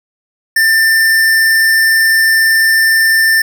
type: tone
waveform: square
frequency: 1789 Hz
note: A6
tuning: 28 cents sharp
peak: -8 dBFS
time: 0.56-3.42 s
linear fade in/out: 5 ms
effects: none